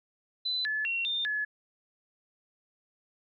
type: tone with pitch steps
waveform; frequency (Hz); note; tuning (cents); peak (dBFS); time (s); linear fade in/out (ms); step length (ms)
sine; 4011 / 1724 / 2735 / 3615 / 1707; B7 / A6 / F7 / A7 / G#6; +26 / -36 / -37 / +46 / +47; -28; 0.45-1.45; 10; 200
effects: none